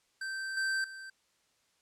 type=tone with level steps; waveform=square; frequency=1558 Hz; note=G6; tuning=11 cents flat; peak=-36 / -30 / -44 dBFS; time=0.21-1.1 s; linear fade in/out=5 ms; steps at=0.57 / 0.84 s; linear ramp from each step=2 ms; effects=white hiss -72 dBFS RMS until 1.81 s + low-pass 8000 Hz 12 dB/octave